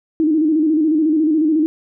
sine tone with vibrato, 311.1 Hz, D#4, in tune, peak -12 dBFS, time 0.2-1.66 s, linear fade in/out 0 ms, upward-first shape square, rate 14 Hz, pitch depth 64 cents each way, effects none

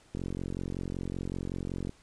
click train, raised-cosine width 3 ms, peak -22 dBFS, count 80, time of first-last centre 0.15-1.894 s, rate 45.3 Hz, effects pink hiss -61 dBFS RMS until 2.02 s + resampled to 22050 Hz

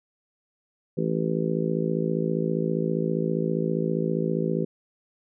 harmonic tone, 55 Hz, A1, in tune, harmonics 3 / 4 / 5 / 6 / 7 / 8 / 9, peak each -27 / -30 / -33 / -34 / -29 / -35 / -32 dBFS, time 0.97-4.65 s, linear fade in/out 10 ms, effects none

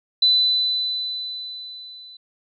sine tone with level ramp, 4000 Hz, B7, 21 cents sharp, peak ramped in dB -12 to -40 dBFS, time 0.22-2.17 s, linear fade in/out 5 ms, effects none

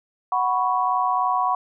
sine chord, F# suspended fourth, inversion none, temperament just, 740 / 986.7 / 1110 Hz, F#5 / B5 / C#6, 0 / -2 / +2 cents, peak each -23 dBFS, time 0.32-1.55 s, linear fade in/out 2 ms, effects none

